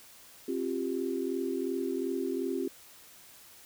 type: chord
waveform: sine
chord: C suspended fourth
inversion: none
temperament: equal with one note detuned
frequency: 266.7 / 349.2 / 392 Hz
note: C4 / F4 / G4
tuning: +33 / 0 / 0 cents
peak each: -34 dBFS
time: 0.48-2.68 s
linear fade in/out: 5 ms
effects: white hiss -54 dBFS RMS until 3.65 s